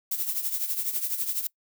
violet noise with tremolo, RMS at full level -26 dBFS, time 0.11-1.47 s, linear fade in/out 5 ms, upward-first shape triangle, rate 12 Hz, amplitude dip 75%, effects noise-tail reverb RT60 0.1 s tail -23 dB re dry

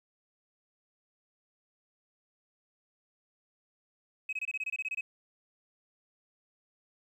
sine tone bursts, 2548 Hz, D#7, 41 cents sharp, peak -30 dBFS, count 12, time 4.29-5.01 s, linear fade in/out 5 ms, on 38 ms, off 24 ms, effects tanh soft clip ceiling -28 dBFS + 11-bit

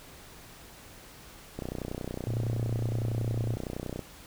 click train, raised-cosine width 2 ms, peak -21 dBFS, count 75, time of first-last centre 1.59-3.993 s, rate 30.8 Hz
sine tone with pitch glide, 114.8 to 113.88 Hz, A#2 to A#2, -26 to -40 cents, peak -28 dBFS, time 2.27-3.56 s, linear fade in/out 10 ms, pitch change -14 cents, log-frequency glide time 2.44-3.21 s
effects pink hiss -50 dBFS RMS until 4.26 s

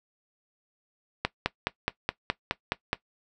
click train, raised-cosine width 0.3 ms, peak -8 dBFS, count 9, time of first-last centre 1.25-2.931 s, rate 4.76 Hz, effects noise-tail reverb RT60 0.1 s tail -18 dB re dry

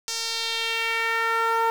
sawtooth tone with band-pass filter sweep, 455.6 Hz, A#4, 40 cents flat, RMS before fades -25 dBFS, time 0.08-1.7 s, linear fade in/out 0 ms, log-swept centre 5900 to 1000 Hz, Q 2.2, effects 7-bit

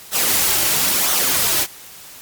white noise with flanger, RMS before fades -17 dBFS, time 0.11-1.67 s, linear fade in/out 50 ms, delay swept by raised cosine 0.41 to 4.41 ms, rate 1 Hz, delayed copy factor -0.5, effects white hiss -39 dBFS RMS until 2.21 s + MP3 96 kbps

